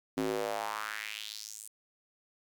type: tone with high-pass filter sweep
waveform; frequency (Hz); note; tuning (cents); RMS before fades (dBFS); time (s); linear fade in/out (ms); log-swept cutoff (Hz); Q
square; 53.5; A1; -48; -37; 0.17-1.68; 5; 270 to 9300; 3.1
effects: 10-bit